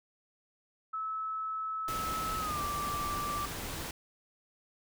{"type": "tone with pitch glide", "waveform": "sine", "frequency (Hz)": [1300, 1171.6], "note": ["E6", "D6"], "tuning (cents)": [-24, -5], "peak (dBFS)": -33, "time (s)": [0.93, 3.46], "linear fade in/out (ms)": 10, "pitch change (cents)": -181, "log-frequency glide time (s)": [2.38, 2.6]}
{"type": "noise", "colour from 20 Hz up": "pink", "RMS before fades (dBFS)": -39, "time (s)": [1.88, 3.91], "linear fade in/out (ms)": 2}
{"effects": []}